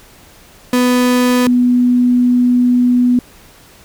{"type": "tone pair in turn", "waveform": ["35% pulse", "sine"], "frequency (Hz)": [248.5, 246.4], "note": ["B3", "B3"], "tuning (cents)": [11, -4], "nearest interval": "unison", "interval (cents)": 15, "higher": "first", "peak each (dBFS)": -8, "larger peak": "neither", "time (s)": [[0.73, 1.47], [1.47, 3.19]], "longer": "second", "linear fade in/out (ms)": 2, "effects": ["pink hiss -43 dBFS RMS until 3.84 s"]}